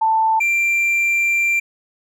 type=tone pair in turn; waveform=sine / triangle; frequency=886 / 2365 Hz; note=A5 / D7; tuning=+12 / +12 cents; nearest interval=octave + perfect fourth; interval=1700 cents; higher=second; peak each=-13 dBFS; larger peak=neither; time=0.01-0.4 / 0.4-1.6 s; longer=second; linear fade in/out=10 ms; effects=none